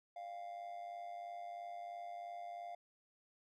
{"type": "tone with amplitude modulation", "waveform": "triangle", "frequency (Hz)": 698, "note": "F5", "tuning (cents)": -1, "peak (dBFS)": -40, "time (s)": [0.16, 2.75], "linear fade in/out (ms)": 5, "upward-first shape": "sine", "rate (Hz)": 103, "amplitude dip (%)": 60, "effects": []}